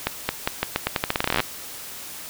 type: accelerating click train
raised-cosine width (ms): 0.3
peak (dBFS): -4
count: 21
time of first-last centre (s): 0.07-1.403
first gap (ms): 220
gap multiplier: 0.84
effects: white hiss -37 dBFS RMS until 2.29 s